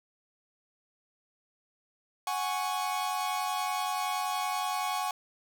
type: chord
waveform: 45% pulse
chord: F# suspended second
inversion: none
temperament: equal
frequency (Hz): 740 / 830.6 / 1108.7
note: F#5 / G#5 / C#6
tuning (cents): 0 / 0 / 0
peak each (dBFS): -34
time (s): 2.27-5.11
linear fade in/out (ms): 2
effects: none

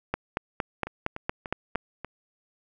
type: two click trains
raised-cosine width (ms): 0.5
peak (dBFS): -11 / -20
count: 8 / 5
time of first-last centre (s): 0.14-1.757 / 0.87-2.046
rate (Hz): 4.33 / 3.4
effects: none

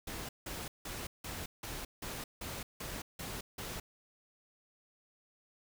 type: noise bursts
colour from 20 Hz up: pink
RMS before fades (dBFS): -42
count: 10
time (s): 0.07-3.8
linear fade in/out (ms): 5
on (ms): 220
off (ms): 170
effects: none

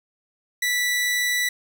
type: tone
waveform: sawtooth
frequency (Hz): 1967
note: B6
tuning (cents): -7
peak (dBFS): -17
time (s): 0.62-1.49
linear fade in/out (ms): 5
effects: none

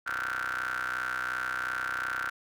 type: ring-modulated tone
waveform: 30% pulse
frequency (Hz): 62.8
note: B1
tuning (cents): +30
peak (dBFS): -25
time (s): 0.06-2.3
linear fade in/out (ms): 10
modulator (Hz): 1460
effects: none

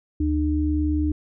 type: tone pair together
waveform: sine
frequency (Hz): 75.75 / 303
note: D#2 / D#4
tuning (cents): -46 / -46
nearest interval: 2 octaves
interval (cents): 2400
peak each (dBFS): -22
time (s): 0.2-1.12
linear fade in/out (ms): 5
effects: none

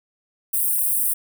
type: high-pass noise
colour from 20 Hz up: white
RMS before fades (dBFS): -21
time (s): 0.53-1.14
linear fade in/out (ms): 10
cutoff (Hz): 8400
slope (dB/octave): 96
effects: none

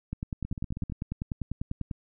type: two click trains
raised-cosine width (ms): 5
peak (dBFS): -23 / -19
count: 8 / 19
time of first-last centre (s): 0.45-0.899 / 0.13-1.912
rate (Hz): 15.6 / 10.1
effects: none

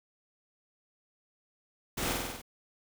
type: noise with echo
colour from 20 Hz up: pink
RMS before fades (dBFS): -34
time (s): 1.97-2.13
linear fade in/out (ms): 10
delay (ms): 48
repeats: 6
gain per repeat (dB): -2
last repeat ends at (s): 2.418
effects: none

